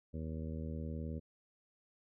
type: harmonic tone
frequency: 79.1 Hz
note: D#2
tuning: 29 cents sharp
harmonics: 1 / 2 / 3 / 4 / 5 / 6 / 7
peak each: -41 / -44 / -45 / -53 / -54 / -52 / -54 dBFS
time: 0.13-1.2 s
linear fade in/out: 20 ms
effects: none